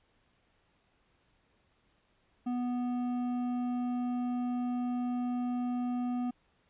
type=tone with hard clipping; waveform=sine; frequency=246 Hz; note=B3; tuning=7 cents flat; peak=-32 dBFS; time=2.46-6.31 s; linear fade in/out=10 ms; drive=8 dB; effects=pink hiss -71 dBFS RMS until 6.69 s + resampled to 8000 Hz